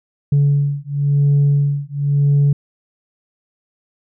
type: beating tone pair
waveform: sine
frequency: 142.2 / 143.16 Hz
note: C#3 / D3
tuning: +45 / -44 cents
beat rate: 0.96 Hz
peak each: -14 dBFS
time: 0.32-2.53 s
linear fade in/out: 5 ms
effects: tanh soft clip ceiling -8 dBFS